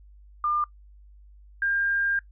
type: tone pair in turn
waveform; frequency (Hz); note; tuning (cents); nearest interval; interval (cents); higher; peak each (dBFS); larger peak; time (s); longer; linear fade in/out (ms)
sine; 1201 / 1603.1; D6 / G6; +38 / +38; perfect fourth; 500; second; -22; neither; 0.44-0.64 / 1.62-2.19; second; 2
effects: noise-tail reverb RT60 0.1 s tail -20 dB re dry + added 50 Hz sine -48 dBFS peak until 2.31 s